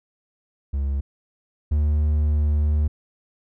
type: tone pair in turn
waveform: triangle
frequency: 69.3 / 74.88 Hz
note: C#2 / D2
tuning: 0 / +34 cents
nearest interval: minor second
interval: 134 cents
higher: second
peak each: -19 / -15 dBFS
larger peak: second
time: 0.73-1.01 / 1.71-2.88 s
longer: second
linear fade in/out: 10 ms
effects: none